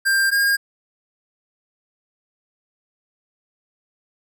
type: tone pair in turn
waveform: square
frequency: 1589 / 1618.6 Hz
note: G6 / G#6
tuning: +23 / -45 cents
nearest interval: unison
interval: 32 cents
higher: second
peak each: -16 dBFS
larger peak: neither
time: 0.05-0.31 / 0.31-0.57 s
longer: neither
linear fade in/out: 20 ms
effects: none